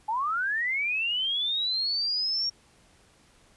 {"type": "linear sweep", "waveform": "sine", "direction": "up", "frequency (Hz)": [833, 5588], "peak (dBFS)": -25, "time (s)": [0.08, 2.5], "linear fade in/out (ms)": 10, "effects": ["pink hiss -60 dBFS RMS until 3.56 s", "resampled to 24000 Hz"]}